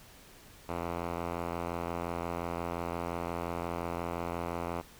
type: tone with low-pass filter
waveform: 5% pulse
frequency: 85.7 Hz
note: F2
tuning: 32 cents flat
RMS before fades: -36 dBFS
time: 0.68-4.82 s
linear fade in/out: 20 ms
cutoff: 1700 Hz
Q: 1.1
effects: pink hiss -55 dBFS RMS until 4.99 s